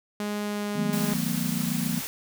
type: tone with pitch glide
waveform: sawtooth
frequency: 207.5 to 206.3 Hz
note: G#3 to G#3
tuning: -1 to -11 cents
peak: -24 dBFS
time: 0.2-1.14 s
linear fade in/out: 2 ms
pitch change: -10 cents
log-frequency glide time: 0.43-0.67 s
type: chord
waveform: sine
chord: B dominant seventh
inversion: first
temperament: equal with one note detuned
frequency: 158.1 / 185 / 220 / 246.9 Hz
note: D#3 / F#3 / A3 / B3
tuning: +28 / 0 / 0 / 0 cents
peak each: -31 dBFS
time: 0.75-2.01 s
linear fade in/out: 10 ms
type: noise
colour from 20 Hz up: white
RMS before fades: -34 dBFS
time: 0.93-2.07 s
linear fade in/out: 0 ms
effects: none